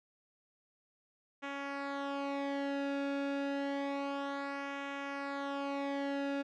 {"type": "tone with flanger", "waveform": "sawtooth", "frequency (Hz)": 279.5, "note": "C#4", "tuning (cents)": 14, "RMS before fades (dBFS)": -37, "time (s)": [1.42, 6.43], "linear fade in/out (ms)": 20, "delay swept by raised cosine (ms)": [0.22, 0.98], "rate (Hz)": 0.29, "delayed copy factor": -0.7, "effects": ["low-pass 3000 Hz 12 dB/octave"]}